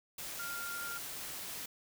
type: tone in noise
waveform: sine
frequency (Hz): 1396.9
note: F6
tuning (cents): 0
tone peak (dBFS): -40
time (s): 0.39-0.98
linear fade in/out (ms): 5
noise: white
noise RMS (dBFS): -43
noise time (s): 0.18-1.66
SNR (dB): 0
effects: none